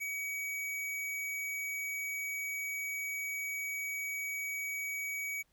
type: tone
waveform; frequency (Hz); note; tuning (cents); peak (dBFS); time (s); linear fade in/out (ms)
square; 2265; C#7; +37; -36; 0-5.43; 20
effects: pink hiss -74 dBFS RMS until 5.52 s